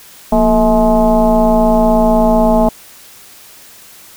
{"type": "tone with frequency modulation", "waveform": "sine", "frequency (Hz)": 440, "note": "A4", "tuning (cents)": 0, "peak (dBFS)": -7, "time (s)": [0.32, 2.69], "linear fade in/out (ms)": 5, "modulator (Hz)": 206, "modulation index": 2, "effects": ["white hiss -39 dBFS RMS until 4.16 s"]}